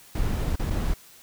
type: noise with dropouts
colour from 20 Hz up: brown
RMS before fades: -25 dBFS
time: 0.15-0.94 s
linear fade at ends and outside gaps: 5 ms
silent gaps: 0.559-0.594 / 0.701-0.705 s
effects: white hiss -51 dBFS RMS until 1.22 s